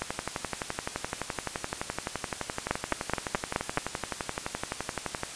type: two click trains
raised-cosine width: 0.5 ms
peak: -14 / -9 dBFS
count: 62 / 6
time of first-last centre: 0.02-5.234 / 2.71-3.774 s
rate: 11.7 / 4.7 Hz
effects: white hiss -40 dBFS RMS until 5.35 s + resampled to 22050 Hz

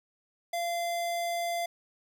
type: tone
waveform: square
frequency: 688 Hz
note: F5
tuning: 26 cents flat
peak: -30 dBFS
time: 0.53-1.66 s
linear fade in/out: 5 ms
effects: 12-bit

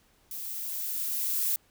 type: noise with level ramp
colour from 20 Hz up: violet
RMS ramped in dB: -38 to -27 dBFS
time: 0.31-1.56 s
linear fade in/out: 2 ms
effects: pink hiss -65 dBFS RMS until 1.7 s

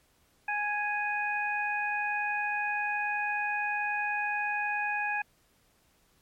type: harmonic tone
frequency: 830.6 Hz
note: G#5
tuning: in tune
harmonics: 1 / 2 / 3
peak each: -32 / -32 / -33 dBFS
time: 0.48-5.22 s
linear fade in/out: 5 ms
effects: pink hiss -67 dBFS RMS until 6.21 s + MP3 64 kbps

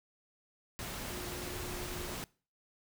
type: tone in noise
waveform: sine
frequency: 358.5 Hz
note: F4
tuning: 45 cents sharp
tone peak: -45 dBFS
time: 1.1-2.14 s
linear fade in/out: 0 ms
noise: pink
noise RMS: -41 dBFS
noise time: 0.79-2.24 s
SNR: -7 dB
effects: noise-tail reverb RT60 0.4 s tail -23 dB re dry

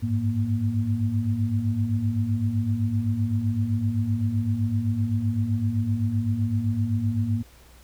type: tone cluster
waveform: sine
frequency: 98.5 / 106.3 / 235.1 Hz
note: G2 / G#2 / A#3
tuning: +9 / +41 / +15 cents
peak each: -28 / -24 / -27 dBFS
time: 0.02-7.43 s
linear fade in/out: 20 ms
effects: added 61 Hz sine -51 dBFS peak until 7.83 s + pink hiss -54 dBFS RMS until 7.83 s

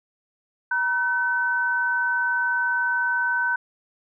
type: tone pair together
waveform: sine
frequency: 954 / 1520 Hz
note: A#5 / F#6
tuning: +40 / +46 cents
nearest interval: minor sixth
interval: 806 cents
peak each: -27 / -21 dBFS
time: 0.71-3.56 s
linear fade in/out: 5 ms
effects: none

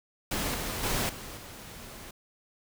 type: noise with level steps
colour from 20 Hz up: pink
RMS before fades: -31 / -34 / -29 / -42 / -45 dBFS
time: 0.31-2.11 s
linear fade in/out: 5 ms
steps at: 0.54 / 0.83 / 1.09 / 1.37 s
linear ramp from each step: 5 ms
effects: none

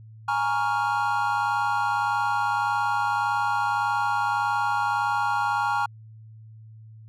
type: chord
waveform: triangle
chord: Bb minor seventh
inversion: third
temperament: equal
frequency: 830.6 / 932.3 / 1108.7 / 1396.9 Hz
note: Ab5 / Bb5 / Db6 / F6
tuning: 0 / 0 / 0 / 0 cents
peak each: -24 / -26 / -28 / -26 dBFS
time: 0.28-5.86 s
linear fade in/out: 5 ms
effects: added 110 Hz sine -43 dBFS peak until 7.08 s

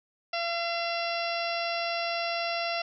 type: harmonic tone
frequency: 681 Hz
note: F5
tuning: 44 cents flat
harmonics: 1 / 2 / 3 / 4 / 5 / 6 / 7 / 8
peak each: -31 / -37 / -38 / -35 / -42 / -42 / -39 / -41 dBFS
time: 0.33-2.82 s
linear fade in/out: 5 ms
effects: none

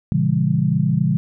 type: chord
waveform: sine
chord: A# diminished seventh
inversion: none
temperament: just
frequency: 116.54 / 139.85 / 167.82 / 201.4 Hz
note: A#2 / C#3 / E3 / G3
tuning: 0 / +16 / +31 / +47 cents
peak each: -24 / -19 / -19 / -22 dBFS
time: 0.12-1.17 s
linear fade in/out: 0 ms
effects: none

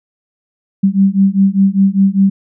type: beating tone pair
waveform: sine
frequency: 192.6 / 197.6 Hz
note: G3 / G3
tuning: -30 / +14 cents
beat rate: 5 Hz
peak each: -11 dBFS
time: 0.83-2.3 s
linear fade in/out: 10 ms
effects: none

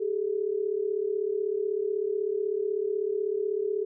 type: tone pair together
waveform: sine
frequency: 392 / 428.1 Hz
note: G4 / A4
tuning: 0 / -47 cents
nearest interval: major second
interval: 153 cents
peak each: -29 / -28 dBFS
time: 0-3.85 s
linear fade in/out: 10 ms
effects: none

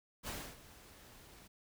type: noise with ADSR envelope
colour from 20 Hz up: pink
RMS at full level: -41 dBFS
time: 0.23-1.48 s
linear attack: 49 ms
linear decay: 280 ms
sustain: -17 dB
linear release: 14 ms
effects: none

